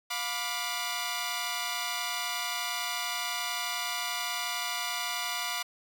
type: chord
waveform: 10% pulse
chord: B diminished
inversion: second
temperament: equal with one note detuned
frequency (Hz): 711.1 / 987.8 / 1174.7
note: F5 / B5 / D6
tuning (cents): +31 / 0 / 0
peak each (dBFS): -27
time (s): 0.1-5.63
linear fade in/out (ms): 10
effects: none